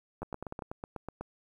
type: two click trains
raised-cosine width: 1 ms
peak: -24 / -24 dBFS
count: 5 / 9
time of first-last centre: 0.23-0.622 / 0.22-1.21 s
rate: 10.2 / 8.08 Hz
effects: 10-bit